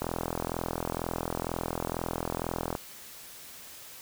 click train, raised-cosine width 1 ms, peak -16 dBFS, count 116, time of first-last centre 0.02-2.752 s, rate 42.1 Hz, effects white hiss -47 dBFS RMS until 4.01 s

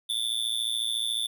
square tone with amplitude modulation, 3517 Hz, A7, 1 cent flat, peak -23 dBFS, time 0.09-1.27 s, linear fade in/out 10 ms, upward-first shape sine, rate 114 Hz, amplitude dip 100%, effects none

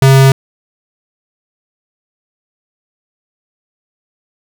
square tone, 134.6 Hz, C3, 49 cents sharp, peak -4 dBFS, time 0.02-0.32 s, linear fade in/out 2 ms, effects none

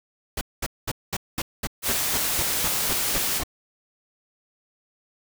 pink noise bursts, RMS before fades -27 dBFS, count 13, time 0.37-3.436 s, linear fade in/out 5 ms, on 42 ms, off 210 ms
white noise, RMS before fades -25 dBFS, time 1.82-3.42 s, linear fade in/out 50 ms
effects none

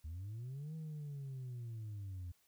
sine linear two-way sweep, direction up then down, 73.42 to 160.8 to 85.6 Hz, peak -40 dBFS, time 0.04-2.32 s, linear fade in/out 10 ms, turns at 0.75 s, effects tanh soft clip ceiling -41 dBFS + white hiss -74 dBFS RMS until 2.47 s

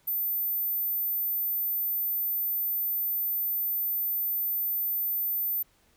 sine tone, 14080 Hz, A9, in tune, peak -26 dBFS, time 0.07-5.63 s, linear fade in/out 10 ms, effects pink hiss -65 dBFS RMS until 5.96 s

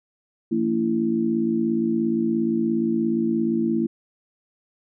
harmonic tone with a mistuned harmonic, 57.1 Hz, A#1, 35 cents flat, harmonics 3 / 4 / 5 / 6, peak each -32 / -22 / -31 / -23 dBFS, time 0.51-3.87 s, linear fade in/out 10 ms, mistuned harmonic 6, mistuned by -42 cents, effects none

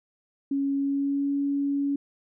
sine tone with pitch glide, 277.2 to 281.4 Hz, C#4 to C#4, 0 to +26 cents, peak -23 dBFS, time 0.51-1.96 s, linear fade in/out 5 ms, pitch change +26 cents, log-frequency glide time 0.75-1.32 s, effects none

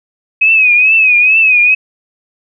sine tone with vibrato, 2535 Hz, D#7, 32 cents sharp, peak -5 dBFS, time 0.41-1.75 s, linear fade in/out 10 ms, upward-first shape triangle, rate 2.3 Hz, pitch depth 100 cents each way, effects none

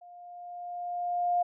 sine tone with level ramp, 706 Hz, F5, 19 cents sharp, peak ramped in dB -48 to -22 dBFS, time 0.01-1.43 s, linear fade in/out 10 ms, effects none

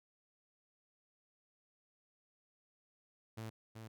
sawtooth tone with echo, 111.2 Hz, A2, 19 cents sharp, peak -39 dBFS, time 3.37-3.5 s, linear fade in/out 10 ms, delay 380 ms, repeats 1, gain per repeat -5 dB, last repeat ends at 3.88 s, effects none

